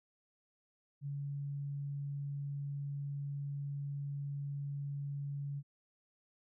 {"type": "tone", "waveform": "sine", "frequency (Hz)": 141.7, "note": "C#3", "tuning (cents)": 38, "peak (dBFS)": -37, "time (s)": [1.01, 5.63], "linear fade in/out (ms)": 50, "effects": []}